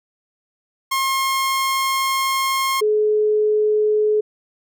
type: tone pair in turn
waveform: sawtooth / sine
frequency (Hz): 1072 / 425.4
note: C6 / G#4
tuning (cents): +42 / +42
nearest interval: octave + major third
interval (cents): 1600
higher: first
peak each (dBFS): -14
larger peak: neither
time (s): 0.91-2.81 / 2.81-4.21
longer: first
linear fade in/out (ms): 10
effects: none